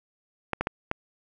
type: clicks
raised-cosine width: 0.5 ms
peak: -11 dBFS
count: 4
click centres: 0.533 / 0.61 / 0.671 / 0.914 s
effects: none